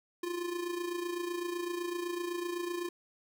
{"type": "tone with amplitude modulation", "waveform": "square", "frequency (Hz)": 349.2, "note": "F4", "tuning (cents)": 0, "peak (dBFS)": -32, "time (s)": [0.23, 2.89], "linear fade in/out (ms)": 5, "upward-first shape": "sine", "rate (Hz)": 27.9, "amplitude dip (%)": 60, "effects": []}